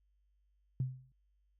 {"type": "tone with exponential decay", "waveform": "sine", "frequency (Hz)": 129.3, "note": "C3", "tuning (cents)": -20, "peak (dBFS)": -28, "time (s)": [0.8, 1.12], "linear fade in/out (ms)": 2, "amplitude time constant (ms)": 69, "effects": ["added 50 Hz sine -70 dBFS peak until 1.59 s"]}